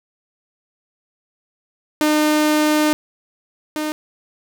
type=tone pair in turn; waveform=sawtooth; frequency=303.8 / 305.7 Hz; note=D#4 / D#4; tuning=-41 / -30 cents; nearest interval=unison; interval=11 cents; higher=second; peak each=-10 / -17 dBFS; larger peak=first; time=2.01-2.93 / 3.76-3.92 s; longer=first; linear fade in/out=0 ms; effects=none